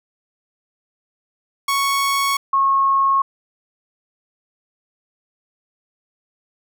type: tone pair in turn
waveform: sawtooth / sine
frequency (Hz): 1108.7 / 1090.3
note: C#6 / C#6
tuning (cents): 0 / -29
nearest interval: unison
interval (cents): 29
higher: first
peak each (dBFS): -13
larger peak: neither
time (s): 1.68-2.37 / 2.53-3.22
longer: neither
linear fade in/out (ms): 5
effects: none